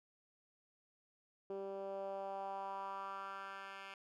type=tone with band-pass filter sweep; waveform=10% pulse; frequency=195.3 Hz; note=G3; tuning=6 cents flat; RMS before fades=-45 dBFS; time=1.5-3.94 s; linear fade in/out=2 ms; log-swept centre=410 to 2100 Hz; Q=3; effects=none